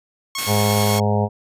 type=tone with tremolo; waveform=10% pulse; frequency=1094 Hz; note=C#6; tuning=23 cents flat; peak=-15 dBFS; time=0.35-1 s; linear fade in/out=2 ms; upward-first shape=sine; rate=9.2 Hz; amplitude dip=30%
type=noise; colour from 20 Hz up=white; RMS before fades=-26 dBFS; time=0.38-0.99 s; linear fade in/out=5 ms
type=harmonic tone; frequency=103.83 Hz; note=G#2; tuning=in tune; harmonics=1 / 2 / 4 / 5 / 6 / 7 / 8 / 9; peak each=-19 / -22 / -25 / -26 / -27 / -27 / -28 / -29 dBFS; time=0.46-1.29 s; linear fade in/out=50 ms
effects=resampled to 32000 Hz